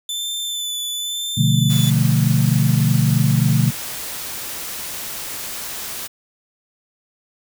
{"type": "tone with vibrato", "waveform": "sawtooth", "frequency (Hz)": 3520, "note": "A7", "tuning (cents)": 0, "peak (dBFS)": -20, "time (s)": [0.09, 1.9], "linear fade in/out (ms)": 2, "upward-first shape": "sine", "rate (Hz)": 1, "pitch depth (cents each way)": 23}
{"type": "chord", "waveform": "sine", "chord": "B half-diminished seventh", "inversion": "none", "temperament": "equal", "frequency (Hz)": [123.47, 146.83, 174.61, 220], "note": ["B2", "D3", "F3", "A3"], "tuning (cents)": [0, 0, 0, 0], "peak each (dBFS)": [-17, -17, -21, -22], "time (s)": [1.37, 3.71], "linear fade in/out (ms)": 10}
{"type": "noise", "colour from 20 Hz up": "white", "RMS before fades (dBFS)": -29, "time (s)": [1.69, 6.08], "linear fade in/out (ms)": 20}
{"effects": []}